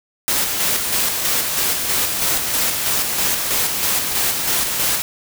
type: noise with tremolo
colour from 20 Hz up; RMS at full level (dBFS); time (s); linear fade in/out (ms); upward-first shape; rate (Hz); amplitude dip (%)
white; -18; 0.28-5.02; 0; square; 3.1; 35
effects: none